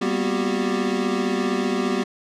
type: tone cluster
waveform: square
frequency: 196 / 236.7 / 251.8 / 365.1 / 393.6 Hz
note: G3 / A#3 / B3 / F#4 / G4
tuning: 0 / +27 / +34 / -23 / +7 cents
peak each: -28 dBFS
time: 0.01-2.04 s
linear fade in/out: 10 ms
effects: low-pass 6000 Hz 12 dB/octave